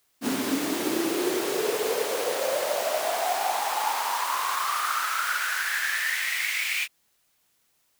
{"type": "noise with high-pass filter sweep", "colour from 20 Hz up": "pink", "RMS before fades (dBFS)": -27, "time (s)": [0.21, 6.88], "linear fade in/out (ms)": 50, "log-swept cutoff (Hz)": [250, 2400], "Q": 7.3, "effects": ["white hiss -69 dBFS RMS until 7.99 s"]}